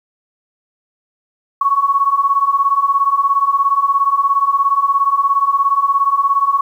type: beating tone pair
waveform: sine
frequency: 1100 / 1117 Hz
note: C#6 / C#6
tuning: -14 / +13 cents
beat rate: 17 Hz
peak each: -16 / -13 dBFS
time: 1.61-6.61 s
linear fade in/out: 5 ms
effects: 8-bit